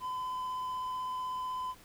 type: tone with vibrato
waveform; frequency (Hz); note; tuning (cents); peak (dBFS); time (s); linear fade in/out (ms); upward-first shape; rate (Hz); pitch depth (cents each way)
triangle; 1014; B5; +45; -32; 0-1.75; 50; triangle; 16; 11
effects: pink hiss -57 dBFS RMS until 1.84 s